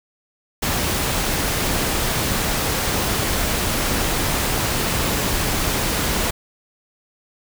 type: noise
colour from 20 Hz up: pink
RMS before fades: -21 dBFS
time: 0.62-6.31 s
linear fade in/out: 10 ms
effects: none